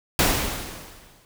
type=noise with exponential decay; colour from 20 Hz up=pink; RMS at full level=-17 dBFS; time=0.19-1.25 s; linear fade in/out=1 ms; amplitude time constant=230 ms; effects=none